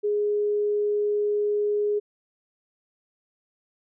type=tone; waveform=sine; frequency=415.3 Hz; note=G#4; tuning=in tune; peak=-21 dBFS; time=0.03-2 s; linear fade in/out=20 ms; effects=none